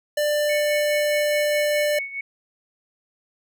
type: tone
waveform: square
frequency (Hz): 593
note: D5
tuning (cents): +17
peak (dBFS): -20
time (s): 0.17-1.99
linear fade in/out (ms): 5
type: tone with tremolo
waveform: sine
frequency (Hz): 2217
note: C#7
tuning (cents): 0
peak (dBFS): -25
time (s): 0.49-2.21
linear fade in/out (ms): 5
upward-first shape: sine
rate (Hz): 4.8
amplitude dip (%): 70
effects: none